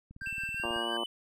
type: click train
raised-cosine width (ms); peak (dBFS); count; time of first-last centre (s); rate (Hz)
5; -36; 13; 0.11-0.762; 18.4
type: tone with tremolo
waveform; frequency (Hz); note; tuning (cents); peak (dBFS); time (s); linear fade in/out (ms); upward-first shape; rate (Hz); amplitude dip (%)
triangle; 1578; G6; +11; -34; 0.21-0.97; 2; sine; 5.7; 75
type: tone with pitch glide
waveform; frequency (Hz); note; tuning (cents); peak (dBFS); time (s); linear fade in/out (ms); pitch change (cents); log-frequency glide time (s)
triangle; 2675 to 3003; E7 to F#7; +25 to +25; -33; 0.26-1.06; 2; +200; 0.53-0.92
type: harmonic tone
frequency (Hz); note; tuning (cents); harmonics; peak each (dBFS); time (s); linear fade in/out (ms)
116.54; A#2; 0; 2 / 3 / 4 / 5 / 6 / 7 / 8 / 9 / 10; -43 / -38 / -44 / -41 / -41 / -44 / -41 / -44 / -42; 0.63-1.04; 5
effects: none